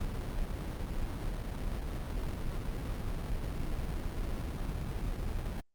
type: noise with sample-and-hold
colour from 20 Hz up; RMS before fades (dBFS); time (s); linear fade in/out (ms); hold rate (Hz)
brown; -35; 0-5.61; 10; 2450
effects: Opus 48 kbps